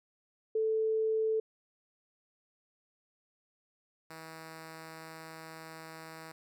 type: tone pair in turn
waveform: sine / 5% pulse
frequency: 440 / 160.86 Hz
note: A4 / E3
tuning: 0 / -42 cents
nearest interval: octave + perfect fourth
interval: 1742 cents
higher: first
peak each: -27 / -34 dBFS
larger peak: first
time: 0.55-1.4 / 4.1-6.32 s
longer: second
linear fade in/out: 5 ms
effects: none